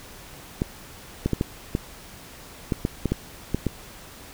clicks, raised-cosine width 3 ms, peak -9 dBFS, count 11, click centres 0.619 / 1.26 / 1.333 / 1.411 / 1.751 / 2.722 / 2.851 / 3.057 / 3.12 / 3.546 / 3.667 s, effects pink hiss -44 dBFS RMS until 4.33 s

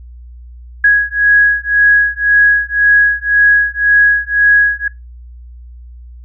sine beating tone pair, 1661.2 / 1663.1 Hz, G#6 / G#6, 0 / +2 cents, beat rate 1.9 Hz, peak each -10 dBFS, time 0.84-4.88 s, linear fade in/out 5 ms, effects noise-tail reverb RT60 0.2 s tail -19 dB re dry + added 60 Hz sine -31 dBFS peak until 6.24 s

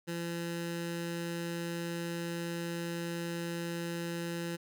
15% pulse tone with notch filter, 170.1 Hz, F3, 45 cents flat, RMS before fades -37 dBFS, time 0.07-4.57 s, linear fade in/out 20 ms, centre 680 Hz, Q 1.8, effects none

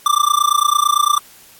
square tone with amplitude modulation, 1181 Hz, D6, 9 cents sharp, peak -9 dBFS, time 0.06-1.18 s, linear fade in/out 2 ms, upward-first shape sine, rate 28.9 Hz, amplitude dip 95%, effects white hiss -45 dBFS RMS until 1.59 s + AAC 64 kbps

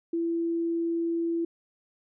sine tone, 335.1 Hz, E4, 29 cents sharp, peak -25 dBFS, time 0.13-1.45 s, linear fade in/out 5 ms, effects none

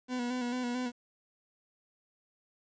40% pulse tone with vibrato, 246.9 Hz, B3, in tune, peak -31 dBFS, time 0.08-0.92 s, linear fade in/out 50 ms, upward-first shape square, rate 4.5 Hz, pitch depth 34 cents each way, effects resampled to 16000 Hz + 10-bit

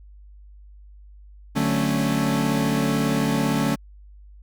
40% pulse chord, D major seventh, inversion none, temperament equal with one note detuned, 146.83 / 185 / 220 / 275.7 Hz, D3 / F#3 / A3 / C#4, 0 / 0 / 0 / -9 cents, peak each -25 / -28 / -23 / -24 dBFS, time 1.55-3.76 s, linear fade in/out 20 ms, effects added 50 Hz sine -43 dBFS peak until 4.42 s

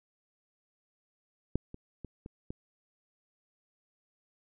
clicks, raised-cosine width 3 ms, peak -15 / -30 / -28 / -30 / -25 dBFS, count 5, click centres 1.556 / 1.744 / 2.047 / 2.261 / 2.505 s, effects none

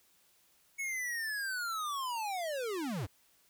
square linear sweep, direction down, 2217 to 79.2 Hz, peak -35 dBFS, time 0.78-3.07 s, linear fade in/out 20 ms, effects white hiss -68 dBFS RMS until 3.49 s

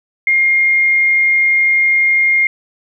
sine tone, 2126 Hz, C7, 27 cents sharp, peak -9 dBFS, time 0.27-2.47 s, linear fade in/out 2 ms, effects none

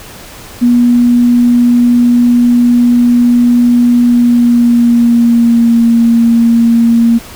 sine tone with pitch glide, 241.5 to 232.2 Hz, B3 to A#3, -39 to -7 cents, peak -4 dBFS, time 0.61-7.19 s, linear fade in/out 20 ms, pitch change -68 cents, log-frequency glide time 4.02-5.82 s, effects pink hiss -31 dBFS RMS until 7.35 s

